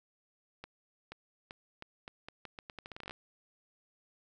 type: accelerating click train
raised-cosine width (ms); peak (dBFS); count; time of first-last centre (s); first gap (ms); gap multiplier
0.3; -28; 19; 0.64-3.109; 480; 0.81
effects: none